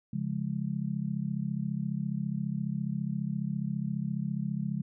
sine chord, Db major, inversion none, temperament just, 138.59 / 173.24 / 207.9 Hz, Db3 / F3 / Ab3, 0 / -14 / +2 cents, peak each -34 dBFS, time 0.13-4.82 s, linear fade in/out 5 ms, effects none

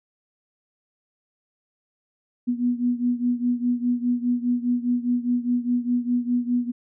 sine beating tone pair, 242.4 / 247.3 Hz, B3 / B3, -32 / +3 cents, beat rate 4.9 Hz, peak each -22 / -25 dBFS, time 2.47-6.72 s, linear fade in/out 20 ms, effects none

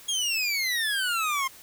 25% pulse exponential sweep, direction down, 3322 to 1046.5 Hz, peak -21 dBFS, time 0.08-1.48 s, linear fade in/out 10 ms, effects white hiss -49 dBFS RMS until 1.62 s

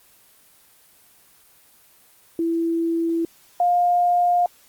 sine tone pair in turn, 332.5 / 706.8 Hz, E4 / F5, +15 / +21 cents, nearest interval octave + minor second, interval 1306 cents, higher second, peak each -19 / -15 dBFS, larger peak second, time 2.39-3.25 / 3.6-4.46 s, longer neither, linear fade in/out 2 ms, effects white hiss -54 dBFS RMS until 4.68 s + Opus 24 kbps

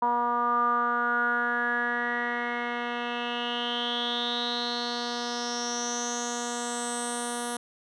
10% pulse tone with low-pass filter sweep, 240 Hz, B3, 49 cents flat, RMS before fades -29 dBFS, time 0.02-7.57 s, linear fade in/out 5 ms, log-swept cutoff 1000 to 10000 Hz, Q 8.1, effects none

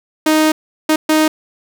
sawtooth tone bursts at uneven times, 311.1 Hz, D#4, in tune, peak -6 dBFS, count 3, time 0.26-0.52 / 0.89-0.96 / 1.09-1.28 s, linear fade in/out 5 ms, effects none

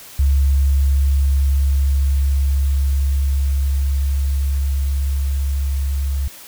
sine tone with level ramp, 69 Hz, C#2, 7 cents flat, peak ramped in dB -11 to -17 dBFS, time 0.19-6.28 s, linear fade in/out 5 ms, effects white hiss -39 dBFS RMS until 6.47 s

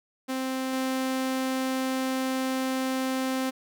sawtooth tone with level steps, 261.6 Hz, C4, in tune, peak -24 / -22 dBFS, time 0.28-3.51 s, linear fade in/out 20 ms, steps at 0.73 s, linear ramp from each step 2 ms, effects none

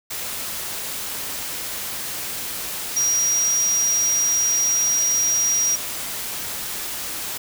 sine tone in noise, 5730 Hz, F8, 44 cents sharp, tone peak -17 dBFS, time 2.96-5.76 s, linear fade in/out 10 ms, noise white, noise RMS -29 dBFS, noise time 0.1-7.38 s, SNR +9 dB, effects none

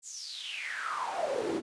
brown noise with high-pass filter sweep, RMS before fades -35 dBFS, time 0.02-1.62 s, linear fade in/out 50 ms, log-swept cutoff 7700 to 290 Hz, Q 8.2, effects resampled to 22050 Hz

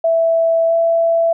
sine tone with pitch glide, 660 to 666.1 Hz, E5 to E5, +2 to +18 cents, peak -11 dBFS, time 0.04-1.33 s, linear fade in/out 5 ms, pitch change +16 cents, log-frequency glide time 0.68-0.73 s, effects none

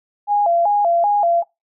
sine tone with vibrato, 750 Hz, F#5, 23 cents sharp, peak -13 dBFS, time 0.27-1.44 s, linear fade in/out 50 ms, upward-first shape square, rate 2.6 Hz, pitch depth 160 cents each way, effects noise-tail reverb RT60 0.2 s tail -22 dB re dry

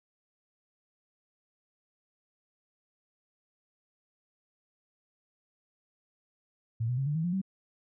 sine tone with pitch steps, 113.8 / 124.1 / 135.33 / 147.58 / 160.94 / 175.5 / 191.39 Hz, A#2 / B2 / C#3 / D3 / E3 / F3 / G3, -41 / +9 / -41 / +9 / -41 / +9 / -41 cents, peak -27 dBFS, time 6.8-7.416 s, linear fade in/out 10 ms, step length 88 ms, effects none

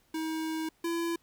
square tone pair in turn, 318.5 / 336.9 Hz, D#4 / E4, +41 / +38 cents, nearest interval minor second, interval 97 cents, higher second, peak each -32 / -30 dBFS, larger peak second, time 0.14-0.69 / 0.84-1.16 s, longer first, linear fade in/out 5 ms, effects pink hiss -68 dBFS RMS until 1.22 s

